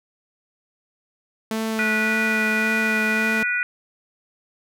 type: tone with vibrato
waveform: sawtooth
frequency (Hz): 220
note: A3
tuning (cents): 0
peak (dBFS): -19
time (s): 1.51-3.43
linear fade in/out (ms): 2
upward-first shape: sine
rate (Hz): 1.8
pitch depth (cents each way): 16
type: harmonic tone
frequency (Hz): 489.5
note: B4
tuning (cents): -15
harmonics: 3 / 4 / 5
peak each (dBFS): -23 / -26 / -25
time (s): 1.79-3.63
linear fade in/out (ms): 0
effects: none